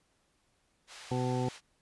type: band-pass noise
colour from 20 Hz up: white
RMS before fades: -50 dBFS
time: 0.87-1.61 s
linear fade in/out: 50 ms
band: 650 to 5200 Hz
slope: 12 dB/octave
type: harmonic tone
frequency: 126 Hz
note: B2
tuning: 35 cents sharp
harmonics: 1 / 2 / 3 / 4 / 6 / 7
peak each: -32 / -35 / -37 / -38 / -40 / -40 dBFS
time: 1.11-1.49 s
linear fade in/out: 5 ms
effects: pink hiss -73 dBFS RMS until 1.81 s + resampled to 24000 Hz